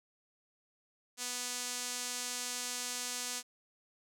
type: tone with band-pass filter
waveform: sawtooth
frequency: 246.9 Hz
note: B3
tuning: in tune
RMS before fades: -39 dBFS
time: 1.17-3.43 s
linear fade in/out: 50 ms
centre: 7200 Hz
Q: 1.3
effects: none